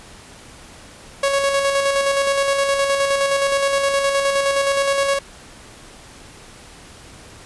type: tone with tremolo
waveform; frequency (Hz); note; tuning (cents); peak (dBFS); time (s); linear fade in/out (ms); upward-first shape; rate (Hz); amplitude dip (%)
sawtooth; 554.4; C#5; 0; -11; 1.23-5.19; 5; square; 9.6; 35
effects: pink hiss -42 dBFS RMS until 7.45 s + resampled to 24000 Hz